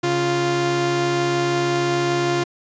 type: tone pair together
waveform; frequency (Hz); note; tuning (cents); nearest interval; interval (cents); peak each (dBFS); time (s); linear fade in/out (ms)
sawtooth; 138.58 / 349.2; C#3 / F4; 0 / 0; octave + major third; 1600; -21 / -15; 0.03-2.44; 10
effects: resampled to 16000 Hz